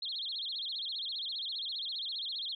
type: tone with vibrato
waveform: sine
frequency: 3703 Hz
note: A#7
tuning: 12 cents flat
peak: -35 dBFS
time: 0.02-2.55 s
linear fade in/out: 5 ms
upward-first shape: sine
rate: 15 Hz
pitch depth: 270 cents each way
effects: none